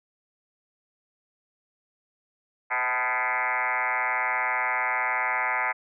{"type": "tone with frequency modulation", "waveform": "sine", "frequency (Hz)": 1486, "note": "F#6", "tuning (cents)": 7, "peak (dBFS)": -23, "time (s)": [2.7, 5.73], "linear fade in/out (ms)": 20, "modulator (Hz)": 121, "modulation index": 6.2, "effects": []}